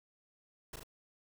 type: noise with echo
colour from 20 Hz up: pink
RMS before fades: -44 dBFS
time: 0.73-0.76 s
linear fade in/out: 5 ms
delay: 37 ms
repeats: 2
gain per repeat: -3 dB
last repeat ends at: 0.834 s
effects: none